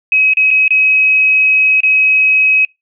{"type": "tone with dropouts", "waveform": "sine", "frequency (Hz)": 2546, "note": "D#7", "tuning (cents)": 39, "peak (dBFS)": -7, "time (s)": [0.12, 2.65], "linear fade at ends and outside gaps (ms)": 2, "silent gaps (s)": [[0.336, 0.37], [0.506, 0.511], [0.68, 0.706], [1.805, 1.833]], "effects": ["noise-tail reverb RT60 0.2 s tail -26 dB re dry"]}